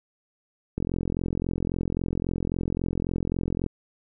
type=click train; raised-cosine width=3 ms; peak=-14 dBFS; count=127; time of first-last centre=0.78-3.663 s; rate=43.7 Hz; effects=none